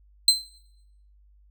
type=tone with exponential decay; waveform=35% pulse; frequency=4100 Hz; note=C8; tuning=36 cents flat; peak=-9 dBFS; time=0.28-0.44 s; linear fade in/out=2 ms; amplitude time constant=34 ms; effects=noise-tail reverb RT60 0.8 s tail -19 dB re dry + added 50 Hz sine -54 dBFS peak until 1.5 s